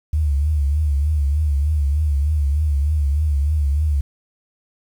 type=tone with vibrato; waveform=sine; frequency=73.42 Hz; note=D2; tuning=in tune; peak=-15 dBFS; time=0.13-4.01 s; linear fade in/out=5 ms; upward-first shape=triangle; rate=3.3 Hz; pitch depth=120 cents each way; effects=8-bit